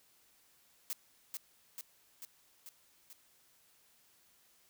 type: noise with echo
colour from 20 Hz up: blue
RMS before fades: -38 dBFS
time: 0.9-0.93 s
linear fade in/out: 0 ms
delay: 440 ms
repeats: 5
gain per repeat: -3 dB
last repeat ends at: 3.13 s
effects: white hiss -68 dBFS RMS until 4.69 s